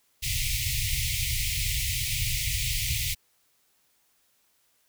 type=band-stop noise; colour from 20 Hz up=pink; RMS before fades=-28 dBFS; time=0.22-3.15 s; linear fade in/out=20 ms; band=140 to 2000 Hz; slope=96 dB/octave; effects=white hiss -68 dBFS RMS until 4.88 s